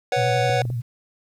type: chord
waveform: square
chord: B suspended second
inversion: none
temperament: just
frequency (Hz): 493.9 / 555.6 / 740.8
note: B4 / C#5 / F#5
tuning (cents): 0 / +4 / +2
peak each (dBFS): -25 / -25 / -23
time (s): 0.12-0.62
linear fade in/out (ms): 2
type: tone with vibrato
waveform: sine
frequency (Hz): 121.5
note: B2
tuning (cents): -28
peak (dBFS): -23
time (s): 0.16-0.82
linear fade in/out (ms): 20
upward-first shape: triangle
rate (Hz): 11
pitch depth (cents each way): 100
type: clicks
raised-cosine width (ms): 2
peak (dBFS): -22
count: 3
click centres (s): 0.496 / 0.653 / 0.702
effects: low-pass 6000 Hz 12 dB/octave + 9-bit